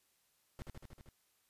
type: noise with echo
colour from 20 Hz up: brown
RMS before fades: -44 dBFS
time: 0.59-0.62 s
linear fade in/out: 0 ms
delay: 78 ms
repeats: 6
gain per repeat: -2 dB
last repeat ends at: 1.088 s
effects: white hiss -75 dBFS RMS until 1.49 s + resampled to 32000 Hz